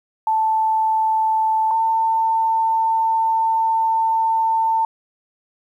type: tone pair in turn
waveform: sine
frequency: 880 / 896.4 Hz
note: A5 / A5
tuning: 0 / +32 cents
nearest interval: unison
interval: 32 cents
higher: second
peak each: -15 dBFS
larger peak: neither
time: 0.27-1.71 / 1.71-4.85 s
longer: second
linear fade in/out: 2 ms
effects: 9-bit